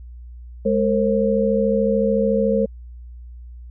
sine tone cluster, 207.4 / 461.3 / 535 Hz, G#3 / A#4 / C5, -2 / -18 / +38 cents, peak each -20 dBFS, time 0.65-2.66 s, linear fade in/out 10 ms, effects added 60 Hz sine -35 dBFS peak until 3.7 s

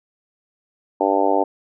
harmonic tone, 98.4 Hz, G2, 7 cents sharp, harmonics 3 / 4 / 5 / 6 / 7 / 8 / 9, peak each -23 / -23 / -23 / -23 / -23 / -23 / -23 dBFS, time 1-1.44 s, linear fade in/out 10 ms, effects none

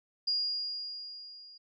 sine tone with level ramp, 4845 Hz, D#8, 47 cents flat, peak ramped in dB -26 to -50 dBFS, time 0.27-1.58 s, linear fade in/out 10 ms, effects none

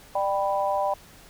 sine chord, G major, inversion second, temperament equal with one note detuned, 595.9 / 784 / 987.8 Hz, D5 / G5 / B5, +25 / 0 / 0 cents, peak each -26 / -26 / -28 dBFS, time 0.15-0.94 s, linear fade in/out 5 ms, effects pink hiss -50 dBFS RMS until 1.29 s

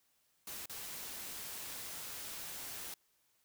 white noise with dropouts, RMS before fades -45 dBFS, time 0.47-2.94 s, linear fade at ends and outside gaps 2 ms, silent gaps 0.658-0.696 s, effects white hiss -75 dBFS RMS until 3.44 s

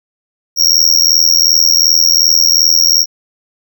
square tone with amplitude modulation, 5588 Hz, F8, in tune, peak -3 dBFS, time 0.56-3.06 s, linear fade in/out 50 ms, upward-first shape sine, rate 82.7 Hz, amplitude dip 100%, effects none

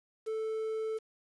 triangle tone with quantisation, 440 Hz, A4, in tune, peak -30 dBFS, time 0.26-0.99 s, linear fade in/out 20 ms, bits 9, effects resampled to 24000 Hz

